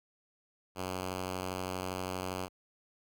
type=tone; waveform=5% pulse; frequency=92.5 Hz; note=F#2; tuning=in tune; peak=-24 dBFS; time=0.75-2.49 s; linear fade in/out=50 ms; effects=none